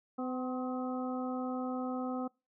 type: harmonic tone with a mistuned harmonic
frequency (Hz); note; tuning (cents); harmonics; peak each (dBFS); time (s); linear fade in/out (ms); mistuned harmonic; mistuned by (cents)
254.3; C4; -49; 1 / 2 / 3 / 4 / 5; -35 / -41 / -42 / -50 / -44; 0.18-2.28; 10; 4; +64
effects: noise-tail reverb RT60 0.3 s tail -26 dB re dry